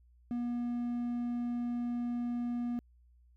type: tone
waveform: triangle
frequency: 240.5 Hz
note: B3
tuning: 46 cents flat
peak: -30 dBFS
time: 0.31-2.79 s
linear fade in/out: 0 ms
effects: added 60 Hz sine -60 dBFS peak until 3.36 s